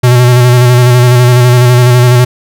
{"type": "tone with vibrato", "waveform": "square", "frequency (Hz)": 123.47, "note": "B2", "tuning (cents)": 0, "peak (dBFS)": -3, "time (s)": [0.03, 2.25], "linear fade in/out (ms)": 10, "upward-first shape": "square", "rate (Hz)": 12, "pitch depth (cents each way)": 25, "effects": []}